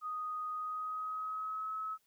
sine tone with pitch glide, 1244.5 to 1288.4 Hz, D#6 to E6, 0 to -40 cents, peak -36 dBFS, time 0.01-1.98 s, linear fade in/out 50 ms, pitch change +60 cents, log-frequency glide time 0.54-1.73 s, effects white hiss -75 dBFS RMS until 2.06 s

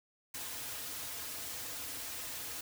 white noise with comb filter, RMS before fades -42 dBFS, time 0.34-2.61 s, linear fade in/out 5 ms, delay 5.2 ms, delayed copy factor -0.7, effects none

